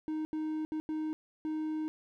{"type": "tone bursts at uneven times", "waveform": "triangle", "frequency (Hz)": 311.1, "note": "D#4", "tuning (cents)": 0, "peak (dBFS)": -30, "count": 5, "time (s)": [[0.08, 0.25], [0.33, 0.65], [0.72, 0.8], [0.89, 1.13], [1.45, 1.88]], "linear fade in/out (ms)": 0, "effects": []}